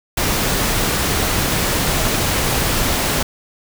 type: noise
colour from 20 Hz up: pink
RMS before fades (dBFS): -18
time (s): 0.17-3.23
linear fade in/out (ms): 5
effects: none